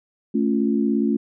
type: chord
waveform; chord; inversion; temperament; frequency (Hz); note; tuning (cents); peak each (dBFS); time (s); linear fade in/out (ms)
sine; A augmented; none; equal; 220 / 277.2 / 349.2; A3 / C#4 / E#4; 0 / 0 / 0; -20 / -22 / -25; 0.34-1.17; 10
effects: none